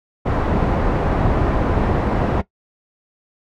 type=low-pass noise; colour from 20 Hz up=pink; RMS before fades=-18 dBFS; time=0.25-2.42 s; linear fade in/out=20 ms; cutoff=1000 Hz; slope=12 dB/octave; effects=noise-tail reverb RT60 0.1 s tail -17 dB re dry